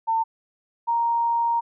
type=tone pair in turn; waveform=sine; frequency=902 / 933.3 Hz; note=A5 / A#5; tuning=+43 / +2 cents; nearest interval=minor second; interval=59 cents; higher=second; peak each=-19 dBFS; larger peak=neither; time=0.07-0.24 / 0.87-1.61 s; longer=second; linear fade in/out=20 ms; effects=none